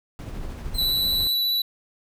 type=noise with tremolo; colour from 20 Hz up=brown; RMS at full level=-31 dBFS; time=0.19-1.27 s; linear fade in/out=0 ms; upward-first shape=sine; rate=13 Hz; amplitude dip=30%
type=tone; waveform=sawtooth; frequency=4108 Hz; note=C8; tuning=33 cents flat; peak=-30 dBFS; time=0.74-1.34 s; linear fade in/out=10 ms
type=tone with vibrato; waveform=square; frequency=3951 Hz; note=B7; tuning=in tune; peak=-21 dBFS; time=0.78-1.62 s; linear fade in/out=5 ms; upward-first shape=triangle; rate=15 Hz; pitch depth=14 cents each way
effects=none